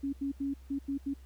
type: tone bursts at uneven times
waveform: sine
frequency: 277.2 Hz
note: C#4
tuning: in tune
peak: -30 dBFS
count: 6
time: 0.03-0.13 / 0.21-0.32 / 0.4-0.54 / 0.7-0.79 / 0.88-0.98 / 1.06-1.14 s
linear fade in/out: 10 ms
effects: added 65 Hz sine -49 dBFS peak until 1.25 s + pink hiss -65 dBFS RMS until 1.25 s